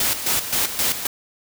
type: noise with tremolo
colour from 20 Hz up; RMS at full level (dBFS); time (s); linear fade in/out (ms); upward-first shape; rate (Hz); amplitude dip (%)
white; -20; 0-1.07; 2; square; 3.8; 65
effects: none